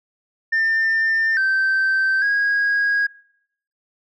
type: tone with pitch steps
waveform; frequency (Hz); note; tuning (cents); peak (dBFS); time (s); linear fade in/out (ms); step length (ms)
sine; 1798 / 1554 / 1644; A6 / G6 / G#6; +37 / -16 / -18; -14; 0.52-3.07; 10; 850
effects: noise-tail reverb RT60 0.7 s tail -23 dB re dry + tanh soft clip ceiling -14 dBFS